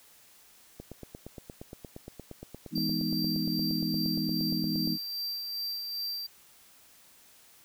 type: click train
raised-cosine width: 2 ms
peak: -28 dBFS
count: 36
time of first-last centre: 0.8-4.875 s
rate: 8.59 Hz
type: chord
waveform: sine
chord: E major seventh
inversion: none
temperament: equal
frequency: 164.81 / 207.7 / 246.9 / 311.1 Hz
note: E3 / G#3 / B3 / D#4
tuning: 0 / 0 / 0 / 0 cents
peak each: -34 dBFS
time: 2.71-4.98 s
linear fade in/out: 50 ms
type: tone with tremolo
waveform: square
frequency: 4699 Hz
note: D8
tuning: in tune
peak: -32 dBFS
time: 2.75-6.27 s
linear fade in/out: 10 ms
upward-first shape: sine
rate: 2.5 Hz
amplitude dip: 35%
effects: white hiss -58 dBFS RMS until 7.64 s